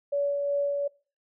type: tone with tremolo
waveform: sine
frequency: 569 Hz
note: C#5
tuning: 45 cents sharp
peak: -23 dBFS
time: 0.12-0.88 s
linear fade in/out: 10 ms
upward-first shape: sine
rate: 2.7 Hz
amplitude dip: 30%
effects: noise-tail reverb RT60 0.4 s tail -24 dB re dry